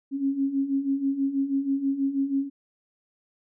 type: beating tone pair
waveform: sine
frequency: 270 / 276.2 Hz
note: C#4 / C#4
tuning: -45 / -6 cents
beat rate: 6.2 Hz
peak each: -29 / -24 dBFS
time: 0.11-2.5 s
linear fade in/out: 50 ms
effects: none